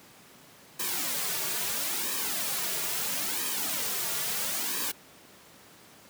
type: noise with flanger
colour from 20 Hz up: white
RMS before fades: -31 dBFS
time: 0.79-4.92 s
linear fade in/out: 10 ms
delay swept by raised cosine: 1.4 to 3.9 ms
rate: 0.75 Hz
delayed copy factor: -0.75
effects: pink hiss -53 dBFS RMS until 6.09 s + high-pass 150 Hz 12 dB/octave